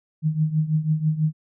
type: tone with tremolo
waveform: sine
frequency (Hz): 155.56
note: D#3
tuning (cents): 0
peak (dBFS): -15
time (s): 0.22-1.33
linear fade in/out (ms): 50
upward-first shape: triangle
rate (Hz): 6.1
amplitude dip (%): 85
effects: none